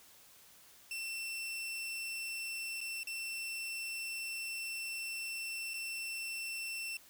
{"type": "tone with dropouts", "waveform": "sawtooth", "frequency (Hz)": 2690, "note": "E7", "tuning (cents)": 34, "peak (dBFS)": -35, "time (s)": [0.91, 6.97], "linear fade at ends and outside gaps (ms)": 2, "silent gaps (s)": [[2.806, 2.812], [3.033, 3.071], [5.736, 5.74]], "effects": ["white hiss -60 dBFS RMS until 7.09 s"]}